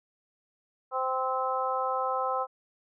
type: harmonic tone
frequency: 260 Hz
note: C4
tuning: 11 cents flat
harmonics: 2 / 3 / 4 / 5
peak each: -32 / -32 / -32 / -32 dBFS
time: 0.91-2.47 s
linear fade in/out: 50 ms
effects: none